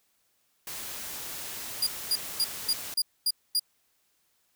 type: noise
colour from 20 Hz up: white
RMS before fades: -38 dBFS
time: 0.67-2.94 s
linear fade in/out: 2 ms
type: tone bursts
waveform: sawtooth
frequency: 4837 Hz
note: D#8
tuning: 50 cents flat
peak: -20 dBFS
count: 7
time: 1.82-3.596 s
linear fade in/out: 5 ms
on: 48 ms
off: 240 ms
effects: white hiss -71 dBFS RMS until 4.55 s